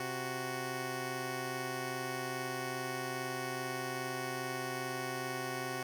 10% pulse tone pair together, 130.81 / 370 Hz, C3 / F#4, 0 / 0 cents, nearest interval octave + tritone, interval 1800 cents, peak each -32 / -30 dBFS, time 0-5.83 s, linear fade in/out 2 ms, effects none

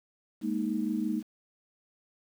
sine chord, Ab suspended second, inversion none, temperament just, 207.7 / 233.6 / 311.5 Hz, Ab3 / Bb3 / Eb4, 0 / +4 / +2 cents, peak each -32 dBFS, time 0.41-1.23 s, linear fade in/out 50 ms, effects 9-bit

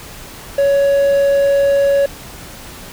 triangle tone, 559 Hz, C#5, 14 cents sharp, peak -8 dBFS, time 0.58-2.06 s, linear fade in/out 5 ms, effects pink hiss -34 dBFS RMS until 2.92 s

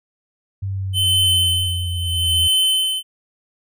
sine exponential sweep, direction down, 98 to 82.41 Hz, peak -21 dBFS, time 0.62-2.48 s, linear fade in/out 10 ms
square tone with tremolo, 3059 Hz, G7, 43 cents flat, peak -14 dBFS, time 0.93-3.03 s, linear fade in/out 50 ms, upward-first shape sine, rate 0.77 Hz, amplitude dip 80%
effects none

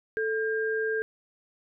sine tone pair together, 440 / 1604.6 Hz, A4 / G6, 0 / +40 cents, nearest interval octave + minor seventh, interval 2240 cents, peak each -27 / -30 dBFS, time 0.17-1.02 s, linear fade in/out 0 ms, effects none

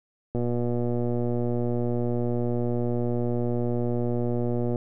click train, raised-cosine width 2 ms, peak -15 dBFS, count 530, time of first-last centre 0.35-4.758 s, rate 120 Hz, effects none

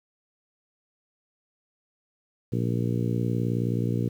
harmonic tone, 59.1 Hz, A#1, 24 cents sharp, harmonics 2 / 3 / 4 / 5 / 6 / 7 / 8, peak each -26 / -30 / -32 / -34 / -36 / -37 / -38 dBFS, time 2.52-4.09 s, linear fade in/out 10 ms, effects 9-bit

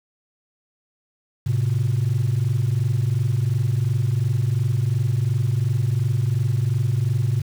sine tone pair together, 108 / 130.81 Hz, A2 / C3, -32 / 0 cents, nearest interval minor third, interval 332 cents, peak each -19 dBFS, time 1.46-7.42 s, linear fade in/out 10 ms, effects tanh soft clip ceiling -14 dBFS + 7-bit

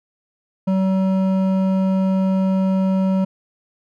sine tone with hard clipping, 190.1 Hz, F#3, 47 cents sharp, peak -17 dBFS, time 0.67-3.25 s, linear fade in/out 10 ms, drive 10 dB, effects none

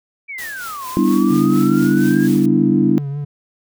sine exponential two-way sweep, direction down then up, 2349 to 1007 to 1654 Hz, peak -26 dBFS, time 0.28-2.28 s, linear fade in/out 20 ms, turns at 0.87 s
white noise with tremolo, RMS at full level -32 dBFS, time 0.38-2.46 s, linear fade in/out 5 ms, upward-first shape triangle, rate 4.3 Hz, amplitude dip 60%
sine chord, E minor seventh, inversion first, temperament equal, 196 / 246.9 / 293.7 / 329.6 Hz, G3 / B3 / D4 / E4, 0 / 0 / 0 / 0 cents, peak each -17 dBFS, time 0.97-2.98 s, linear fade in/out 0 ms
triangle tone with vibrato, 142.5 Hz, C#3, 48 cents sharp, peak -19 dBFS, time 1.3-3.25 s, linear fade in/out 10 ms, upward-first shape triangle, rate 4.9 Hz, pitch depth 54 cents each way
effects none

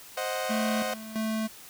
sawtooth chord, C diminished, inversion none, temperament equal, 523.3 / 622.3 / 740 Hz, C5 / Eb5 / Gb5, 0 / 0 / 0 cents, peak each -29 / -30 / -30 dBFS, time 0.17-0.94 s, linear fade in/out 5 ms
square tone with tremolo, 219.5 Hz, A3, 4 cents flat, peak -28 dBFS, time 0.49-1.48 s, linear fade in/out 20 ms, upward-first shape square, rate 1.5 Hz, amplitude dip 75%
effects white hiss -48 dBFS RMS until 1.69 s

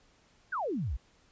sine exponential sweep, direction down, 1655 to 49 Hz, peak -30 dBFS, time 0.52-0.97 s, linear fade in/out 10 ms, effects pink hiss -65 dBFS RMS until 1.31 s + resampled to 16000 Hz

